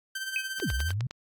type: tone with tremolo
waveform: sawtooth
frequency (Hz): 1555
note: G6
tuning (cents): -14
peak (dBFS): -27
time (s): 0.15-0.92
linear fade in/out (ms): 5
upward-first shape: sine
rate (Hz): 17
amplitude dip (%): 55
type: tone with exponential decay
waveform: sine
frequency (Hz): 2542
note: D#7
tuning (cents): +36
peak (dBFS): -22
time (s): 0.36-0.49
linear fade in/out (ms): 1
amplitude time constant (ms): 27
type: click train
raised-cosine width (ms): 0.2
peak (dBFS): -19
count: 6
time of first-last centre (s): 0.6-1.11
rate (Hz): 9.81
type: exponential two-way sweep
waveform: sine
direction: down then up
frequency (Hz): 466.2 to 58.27 to 133.3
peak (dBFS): -27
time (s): 0.62-1.07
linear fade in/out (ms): 5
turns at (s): 0.73
effects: AAC 64 kbps